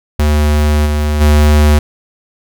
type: tone with level steps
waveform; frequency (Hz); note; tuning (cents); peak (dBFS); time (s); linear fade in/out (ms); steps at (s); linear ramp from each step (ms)
square; 74.8; D2; +32; -9 / -12 / -6; 0.19-1.79; 5; 0.85 / 1.2; 20
effects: none